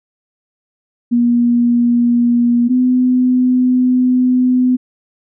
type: tone pair in turn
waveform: sine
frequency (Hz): 239.2 / 252.1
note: A#3 / B3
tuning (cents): +45 / +36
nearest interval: minor second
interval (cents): 91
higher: second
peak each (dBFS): -9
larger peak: neither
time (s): 1.11-2.69 / 2.69-4.77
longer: second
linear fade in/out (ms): 20
effects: none